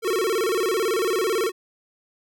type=tone with vibrato; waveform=square; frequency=409.2 Hz; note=G#4; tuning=26 cents flat; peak=-21 dBFS; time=0.02-1.52 s; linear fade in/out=50 ms; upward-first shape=square; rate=18 Hz; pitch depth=180 cents each way; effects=none